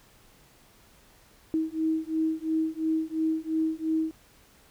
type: beating tone pair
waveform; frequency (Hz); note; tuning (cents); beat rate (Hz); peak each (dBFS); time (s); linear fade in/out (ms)
sine; 317.2 / 320.1; D#4 / D#4; +33 / +49; 2.9; -28; 1.54-4.11; 0
effects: pink hiss -58 dBFS RMS until 4.7 s